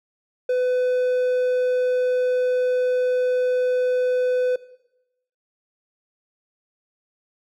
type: tone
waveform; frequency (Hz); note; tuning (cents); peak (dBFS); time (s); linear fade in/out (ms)
triangle; 502; B4; +28; -16; 0.49-4.56; 5
effects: noise-tail reverb RT60 0.9 s tail -18 dB re dry